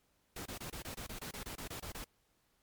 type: noise bursts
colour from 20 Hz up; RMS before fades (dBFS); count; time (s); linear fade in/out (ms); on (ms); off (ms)
pink; -44; 14; 0.36-2.043; 5; 97; 25
effects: pink hiss -75 dBFS RMS until 2.62 s + MP3 96 kbps